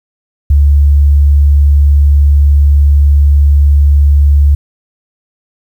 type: tone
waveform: sine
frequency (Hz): 71.7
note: D2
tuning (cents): -41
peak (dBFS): -3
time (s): 0.5-4.55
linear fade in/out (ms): 5
effects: 7-bit